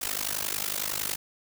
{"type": "noise with amplitude modulation", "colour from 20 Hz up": "white", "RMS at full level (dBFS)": -27, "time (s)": [0.01, 1.16], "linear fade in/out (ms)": 10, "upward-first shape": "sine", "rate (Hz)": 50.9, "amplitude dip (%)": 95, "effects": []}